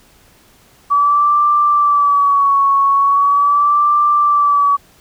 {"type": "tone with vibrato", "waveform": "sine", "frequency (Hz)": 1143, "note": "D6", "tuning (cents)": -47, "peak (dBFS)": -9, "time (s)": [0.9, 4.77], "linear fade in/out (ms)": 20, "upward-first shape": "sine", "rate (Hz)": 0.4, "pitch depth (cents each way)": 54, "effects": ["pink hiss -49 dBFS RMS until 5 s"]}